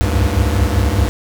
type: tone cluster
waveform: square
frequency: 63.9 / 68.8 / 76.8 / 96.3 / 101.4 Hz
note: C2 / C#2 / D#2 / G2 / G#2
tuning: -40 / -12 / -22 / -30 / -41 cents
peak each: -20 dBFS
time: 0.01-1.09 s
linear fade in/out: 0 ms
effects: 8-bit